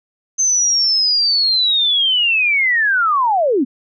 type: linear sweep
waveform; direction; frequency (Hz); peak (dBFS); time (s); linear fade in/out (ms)
sine; down; 6272 to 227.9; -12; 0.38-3.65; 20
effects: none